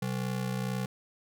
square ring-modulated tone, 159.3 Hz, D#3, 41 cents sharp, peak -28 dBFS, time 0.02-0.86 s, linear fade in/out 2 ms, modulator 31.1 Hz, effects none

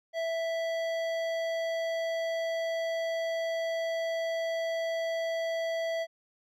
sine tone with hard clipping, 659.3 Hz, E5, in tune, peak -31 dBFS, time 0.13-6.07 s, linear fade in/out 50 ms, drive 13 dB, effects none

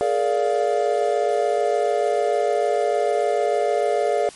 triangle chord, Bb dominant seventh, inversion third, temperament just, 419.5 / 466.2 / 582.7 / 699.2 Hz, Ab4 / Bb4 / D5 / F5, +17 / 0 / -14 / +2 cents, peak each -21 / -23 / -21 / -21 dBFS, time 0.01-4.29 s, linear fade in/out 0 ms, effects white hiss -43 dBFS RMS until 4.35 s + MP3 48 kbps

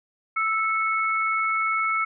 sine tone pair together, 1317.5 / 2200 Hz, E6 / C#7, -1 / -14 cents, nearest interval major sixth, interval 887 cents, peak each -23 / -25 dBFS, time 0.36-2.05 s, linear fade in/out 10 ms, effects none

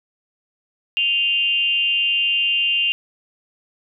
sine tone with frequency modulation, 2794 Hz, F7, in tune, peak -16 dBFS, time 0.97-2.92 s, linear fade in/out 0 ms, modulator 289 Hz, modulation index 0.56, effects none

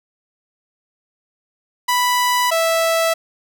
sawtooth tone pair in turn, 987.8 / 657.6 Hz, B5 / E5, 0 / -4 cents, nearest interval perfect fifth, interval 704 cents, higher first, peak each -11 dBFS, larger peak neither, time 1.88-2.51 / 2.51-3.14 s, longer neither, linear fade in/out 10 ms, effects none

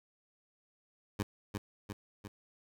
15% pulse tone with echo, 102.4 Hz, G#2, 24 cents flat, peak -25 dBFS, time 1.19-1.23 s, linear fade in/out 5 ms, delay 350 ms, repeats 3, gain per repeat -4 dB, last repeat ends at 2.28 s, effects none

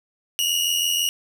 sawtooth tone pair together, 2834 / 2920 Hz, F7 / F#7, +25 / -24 cents, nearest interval minor second, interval 51 cents, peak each -20 / -19 dBFS, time 0.39-1.09 s, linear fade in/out 0 ms, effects none

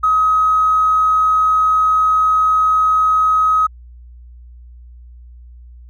triangle tone with tanh clipping, 1268 Hz, D#6, 32 cents sharp, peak -10 dBFS, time 0.03-3.67 s, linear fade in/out 10 ms, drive 2 dB, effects added 60 Hz sine -36 dBFS peak until 5.89 s

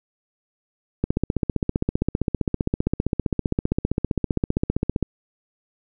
click train, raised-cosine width 3 ms, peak -7 dBFS, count 62, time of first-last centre 1.04-5.027 s, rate 15.3 Hz, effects none

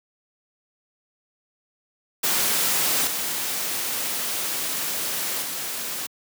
white noise with level steps, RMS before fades -22 / -27 / -30 dBFS, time 2.23-6.07 s, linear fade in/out 10 ms, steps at 3.07 / 5.42 s, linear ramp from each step 2 ms, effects high-pass 150 Hz 12 dB/octave

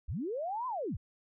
sine linear two-way sweep, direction up then down, 41.2 to 1046.5 to 41.2 Hz, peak -33 dBFS, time 0.08-0.97 s, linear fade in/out 10 ms, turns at 0.67 s, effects none

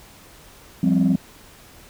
sine chord, F suspended second, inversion none, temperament equal, 174.61 / 196 / 261.6 Hz, F3 / G3 / C4, 0 / 0 / 0 cents, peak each -18 dBFS, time 0.83-1.16 s, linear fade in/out 5 ms, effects tanh soft clip ceiling -10 dBFS + pink hiss -47 dBFS RMS until 1.89 s

